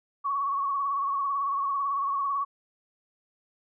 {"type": "tone with vibrato", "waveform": "sine", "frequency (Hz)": 1114, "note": "C#6", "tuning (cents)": 8, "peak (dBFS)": -25, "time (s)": [0.24, 2.45], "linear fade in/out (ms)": 20, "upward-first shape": "triangle", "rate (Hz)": 18, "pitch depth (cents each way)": 59, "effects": []}